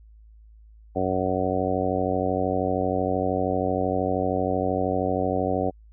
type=harmonic tone; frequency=92.9 Hz; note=F#2; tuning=7 cents sharp; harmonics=1 / 2 / 3 / 4 / 5 / 6 / 7 / 8; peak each=-32 / -32 / -29 / -32 / -29 / -29 / -31 / -29 dBFS; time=0.95-5.71 s; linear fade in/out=20 ms; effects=added 54 Hz sine -47 dBFS peak until 5.92 s